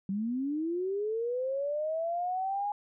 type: linear sweep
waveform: sine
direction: up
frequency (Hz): 187.9 to 830.6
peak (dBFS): -29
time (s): 0.09-2.72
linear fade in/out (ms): 2
effects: none